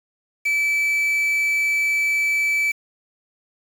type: tone with quantisation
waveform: triangle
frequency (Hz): 2312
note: D7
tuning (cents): -28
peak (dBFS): -16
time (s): 0.45-2.72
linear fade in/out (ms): 10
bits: 6
effects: none